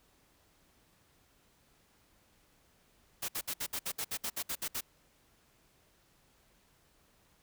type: noise bursts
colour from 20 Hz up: white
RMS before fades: -36 dBFS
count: 13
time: 3.22-4.809 s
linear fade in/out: 10 ms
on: 65 ms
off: 62 ms
effects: pink hiss -68 dBFS RMS until 7.42 s